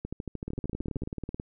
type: two click trains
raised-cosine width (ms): 3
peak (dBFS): -21 / -21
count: 14 / 18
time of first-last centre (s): 0.05-1.035 / 0.48-1.399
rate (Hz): 13.2 / 18.5
effects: none